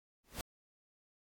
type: noise with exponential growth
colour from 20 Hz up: pink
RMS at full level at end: -37 dBFS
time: 0.24-0.41 s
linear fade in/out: 2 ms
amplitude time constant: 36 ms
effects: AAC 64 kbps